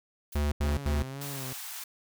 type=noise with exponential decay; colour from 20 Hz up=blue; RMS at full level=-42 dBFS; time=0.32-0.5 s; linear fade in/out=5 ms; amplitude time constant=39 ms
type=tone bursts; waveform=square; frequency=73.42 Hz; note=D2; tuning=in tune; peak=-26 dBFS; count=3; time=0.35-1.026 s; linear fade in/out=5 ms; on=170 ms; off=83 ms
type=tone with vibrato; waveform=sawtooth; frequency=135.8 Hz; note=C#3; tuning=35 cents flat; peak=-33 dBFS; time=0.63-1.53 s; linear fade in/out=2 ms; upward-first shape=sine; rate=2 Hz; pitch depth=79 cents each way
type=high-pass noise; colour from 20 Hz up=white; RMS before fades=-40 dBFS; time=1.21-1.84 s; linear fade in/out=5 ms; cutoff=730 Hz; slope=48 dB/octave
effects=none